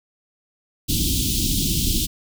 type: band-stop noise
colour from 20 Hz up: pink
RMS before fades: -21 dBFS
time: 0.88-2.07 s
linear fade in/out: 20 ms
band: 330 to 3000 Hz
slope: 48 dB/octave
effects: none